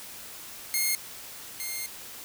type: tone pair in turn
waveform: 5% pulse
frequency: 2142 / 2120 Hz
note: C7 / C7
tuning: +40 / +22 cents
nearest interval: unison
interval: 18 cents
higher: first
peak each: -14 / -22 dBFS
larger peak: first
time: 0.74-0.95 / 1.6-1.86 s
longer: second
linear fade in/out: 0 ms
effects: white hiss -43 dBFS RMS until 2.24 s